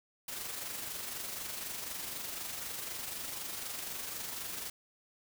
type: noise with amplitude modulation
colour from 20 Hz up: white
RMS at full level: -39 dBFS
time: 0.28-4.7 s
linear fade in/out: 5 ms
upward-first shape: sine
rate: 24 Hz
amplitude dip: 40%
effects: none